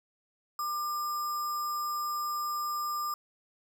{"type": "tone with sample-and-hold", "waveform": "sine", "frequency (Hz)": 1195, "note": "D6", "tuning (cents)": 30, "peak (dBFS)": -30, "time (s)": [0.59, 3.14], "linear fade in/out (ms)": 2, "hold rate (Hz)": 6300, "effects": []}